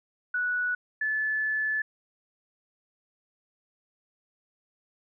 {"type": "tone pair in turn", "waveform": "sine", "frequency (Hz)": [1473, 1734.2], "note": ["F#6", "A6"], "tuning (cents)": [-8, -26], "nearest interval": "minor third", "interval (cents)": 282, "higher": "second", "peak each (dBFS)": -25, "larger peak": "neither", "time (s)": [[0.34, 0.75], [1.01, 1.82]], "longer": "second", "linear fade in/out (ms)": 5, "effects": []}